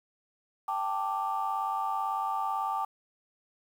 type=chord; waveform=sine; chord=G suspended second; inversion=none; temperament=just; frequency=784 / 882 / 1176 Hz; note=G5 / A5 / D6; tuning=0 / +4 / +2 cents; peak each=-32 dBFS; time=0.68-2.85 s; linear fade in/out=5 ms; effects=tanh soft clip ceiling -21 dBFS + 9-bit